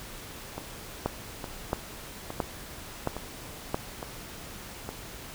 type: two click trains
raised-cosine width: 1 ms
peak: -12 / -20 dBFS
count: 5 / 6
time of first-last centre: 1.06-3.745 / 0.58-4.89 s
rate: 1.49 / 1.16 Hz
effects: pink hiss -43 dBFS RMS until 5.34 s